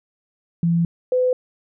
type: tone pair in turn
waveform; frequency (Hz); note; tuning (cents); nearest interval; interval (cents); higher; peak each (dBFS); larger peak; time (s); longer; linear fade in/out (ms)
sine; 169 / 505.2; E3 / B4; +43 / +39; octave + perfect fifth; 1896; second; -15; neither; 0.63-0.85 / 1.12-1.33; first; 2
effects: none